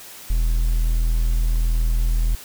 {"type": "tone", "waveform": "triangle", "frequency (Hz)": 40.72, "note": "E1", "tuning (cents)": -20, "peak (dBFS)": -14, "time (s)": [0.3, 2.35], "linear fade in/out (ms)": 0, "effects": ["white hiss -40 dBFS RMS until 2.44 s"]}